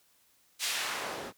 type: noise with band-pass filter sweep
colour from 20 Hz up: white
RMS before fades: -35 dBFS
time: 0.59-1.33 s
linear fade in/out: 50 ms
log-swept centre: 4300 to 280 Hz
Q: 0.74
effects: white hiss -67 dBFS RMS until 1.37 s